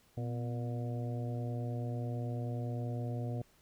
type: harmonic tone with a mistuned harmonic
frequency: 119.6 Hz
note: A#2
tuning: 45 cents sharp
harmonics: 1 / 2 / 3 / 4 / 5 / 6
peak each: -35 / -43 / -49 / -47 / -48 / -50 dBFS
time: 0.17-3.42 s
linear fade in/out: 5 ms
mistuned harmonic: 2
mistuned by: +66 cents
effects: pink hiss -67 dBFS RMS until 3.61 s